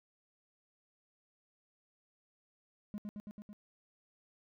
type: tone with echo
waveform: triangle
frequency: 207.7 Hz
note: G#3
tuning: in tune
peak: -35 dBFS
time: 2.94-2.98 s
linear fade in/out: 0 ms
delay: 110 ms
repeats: 5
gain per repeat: -2 dB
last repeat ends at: 3.53 s
effects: tanh soft clip ceiling -31 dBFS